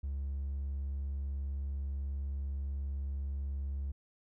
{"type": "tone", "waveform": "triangle", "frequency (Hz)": 69.3, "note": "C#2", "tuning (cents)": 0, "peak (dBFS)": -31, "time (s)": [0.03, 3.92], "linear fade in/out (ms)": 10, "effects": ["tanh soft clip ceiling -29 dBFS"]}